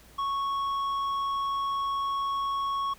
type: tone with tanh clipping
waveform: sine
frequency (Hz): 1106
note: C#6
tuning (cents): -4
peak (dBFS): -28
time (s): 0.18-2.94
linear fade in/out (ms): 10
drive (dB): 7
effects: added 57 Hz sine -56 dBFS peak until 2.98 s + pink hiss -55 dBFS RMS until 2.98 s